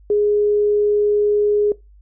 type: tone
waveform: sine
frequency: 415.3 Hz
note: G#4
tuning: in tune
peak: -13 dBFS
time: 0.1-1.72 s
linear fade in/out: 2 ms
effects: noise-tail reverb RT60 0.2 s tail -20 dB re dry + added 50 Hz sine -44 dBFS peak until 2.01 s